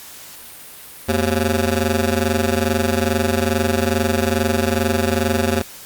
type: ring-modulated tone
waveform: 15% pulse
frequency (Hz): 155.56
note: D#3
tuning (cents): 0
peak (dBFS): -7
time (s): 1.08-5.62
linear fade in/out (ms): 5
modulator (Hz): 66.6
effects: white hiss -38 dBFS RMS until 5.85 s + Opus 48 kbps